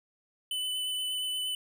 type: tone with vibrato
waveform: square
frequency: 3007 Hz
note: F#7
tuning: 27 cents sharp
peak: -31 dBFS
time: 0.51-1.55 s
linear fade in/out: 2 ms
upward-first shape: triangle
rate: 8.5 Hz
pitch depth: 15 cents each way
effects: none